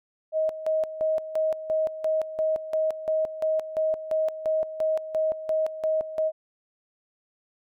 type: tone with tremolo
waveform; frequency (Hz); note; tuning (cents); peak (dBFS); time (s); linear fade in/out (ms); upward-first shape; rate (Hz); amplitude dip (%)
sine; 630; D#5; +21; -21; 0.32-6.32; 50; square; 2.9; 75
effects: none